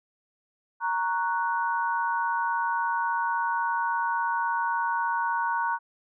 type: chord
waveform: sine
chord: F# major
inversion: first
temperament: equal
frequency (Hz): 932.3 / 1108.7 / 1480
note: A#5 / C#6 / F#6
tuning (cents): 0 / 0 / 0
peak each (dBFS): -26 / -32 / -30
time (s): 0.8-5.79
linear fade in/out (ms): 50
effects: none